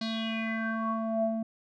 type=tone with low-pass filter sweep; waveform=square; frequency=223.5 Hz; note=A3; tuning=27 cents sharp; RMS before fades=-31 dBFS; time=0.01-1.43 s; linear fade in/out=5 ms; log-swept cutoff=4400 to 490 Hz; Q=6.6; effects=none